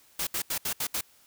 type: noise bursts at uneven times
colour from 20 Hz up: white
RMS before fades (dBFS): -30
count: 6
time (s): 0.19-0.27 / 0.34-0.42 / 0.5-0.58 / 0.65-0.73 / 0.8-0.87 / 0.94-1.01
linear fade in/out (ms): 5
effects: white hiss -60 dBFS RMS until 1.26 s